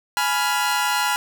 sawtooth chord, F diminished, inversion first, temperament equal with one note detuned, 837.4 / 987.8 / 1396.9 Hz, Ab5 / Cb6 / F6, +14 / 0 / 0 cents, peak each -20 dBFS, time 0.17-1.16 s, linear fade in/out 0 ms, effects none

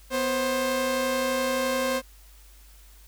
sawtooth tone pair together, 248.7 / 529 Hz, B3 / C5, +12 / +19 cents, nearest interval octave + minor second, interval 1307 cents, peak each -26 / -21 dBFS, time 0.1-2.02 s, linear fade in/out 50 ms, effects added 50 Hz sine -49 dBFS peak until 3.07 s + white hiss -56 dBFS RMS until 3.07 s

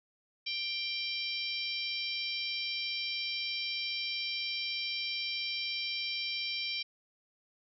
harmonic tone with a mistuned harmonic, 786 Hz, G5, 4 cents sharp, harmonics 3 / 4 / 5 / 6 / 7, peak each -38 / -39 / -40 / -41 / -41 dBFS, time 0.46-6.83 s, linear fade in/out 10 ms, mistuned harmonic 7, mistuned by -25 cents, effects none

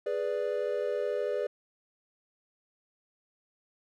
triangle chord, G# diminished, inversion none, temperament equal, 415.3 / 493.9 / 587.3 Hz, G#4 / B4 / D5, 0 / 0 / 0 cents, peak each -31 dBFS, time 0.06-1.47 s, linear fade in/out 5 ms, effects none

